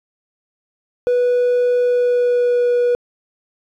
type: tone with pitch glide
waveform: triangle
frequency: 491.1 to 485.7 Hz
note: B4 to B4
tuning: -10 to -29 cents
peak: -10 dBFS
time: 1.07-2.95 s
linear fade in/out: 0 ms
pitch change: -19 cents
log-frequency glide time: 1.8-2.71 s
effects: tanh soft clip ceiling -7 dBFS